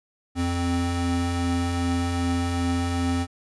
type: tone pair together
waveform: square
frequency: 86.35 / 261.6 Hz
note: F2 / C4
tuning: -19 / 0 cents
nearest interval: octave + perfect fifth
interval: 1919 cents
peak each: -26 dBFS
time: 0.35-3.27 s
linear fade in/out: 50 ms
effects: resampled to 24000 Hz